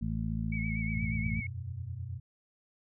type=harmonic tone; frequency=55 Hz; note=A1; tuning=in tune; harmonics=1 / 2 / 3 / 4; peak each=-36 / -36 / -36 / -36 dBFS; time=0.01-1.41 s; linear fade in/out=10 ms
type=tone with vibrato; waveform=sine; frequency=2234 Hz; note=C#7; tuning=13 cents sharp; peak=-37 dBFS; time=0.52-1.47 s; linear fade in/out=5 ms; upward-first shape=sine; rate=8.4 Hz; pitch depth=53 cents each way
type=chord; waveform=sine; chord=E suspended second; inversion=none; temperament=equal with one note detuned; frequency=83.22 / 92.5 / 123.47 Hz; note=E2 / F#2 / B2; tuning=+17 / 0 / 0 cents; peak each=-45 / -39 / -40 dBFS; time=0.94-2.2 s; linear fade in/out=10 ms
effects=none